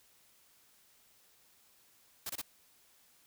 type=noise bursts; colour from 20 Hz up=white; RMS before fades=-39 dBFS; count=3; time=2.26-2.416 s; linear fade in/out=5 ms; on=36 ms; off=24 ms; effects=white hiss -66 dBFS RMS until 3.26 s